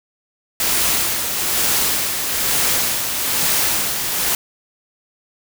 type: noise with tremolo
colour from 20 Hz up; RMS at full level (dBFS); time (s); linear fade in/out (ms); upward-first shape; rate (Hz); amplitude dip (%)
white; -17; 0.6-4.35; 2; sine; 1.1; 45
effects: none